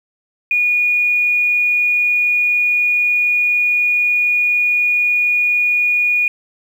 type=tone with quantisation; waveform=sine; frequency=2449 Hz; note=D#7; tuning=28 cents flat; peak=-12 dBFS; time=0.51-6.28 s; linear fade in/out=2 ms; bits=7; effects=none